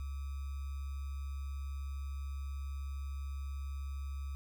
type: tone with sample-and-hold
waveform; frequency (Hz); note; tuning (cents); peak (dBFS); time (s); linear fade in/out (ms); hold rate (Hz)
sine; 69; C#2; -7; -37; 0-4.35; 0; 1225
effects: none